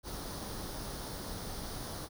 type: noise with comb filter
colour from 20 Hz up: pink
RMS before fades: -41 dBFS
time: 0.03-2.09 s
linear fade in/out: 50 ms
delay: 0.2 ms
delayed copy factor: +0.6
effects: none